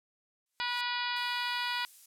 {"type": "noise with exponential growth", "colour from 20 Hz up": "blue", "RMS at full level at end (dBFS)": -45, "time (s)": [0.46, 0.81], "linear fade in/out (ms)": 2, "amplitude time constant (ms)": 74}
{"type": "harmonic tone", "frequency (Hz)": 486.8, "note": "B4", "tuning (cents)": -25, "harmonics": [2, 3, 4, 5, 6, 7, 8, 9, 10], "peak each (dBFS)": [-36, -38, -39, -40, -41, -41, -42, -43, -43], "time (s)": [0.6, 1.85], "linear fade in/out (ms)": 0}
{"type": "noise", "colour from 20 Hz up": "violet", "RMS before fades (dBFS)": -49, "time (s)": [1.16, 2.06], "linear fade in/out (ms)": 5}
{"effects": ["low-pass 11000 Hz 12 dB/octave"]}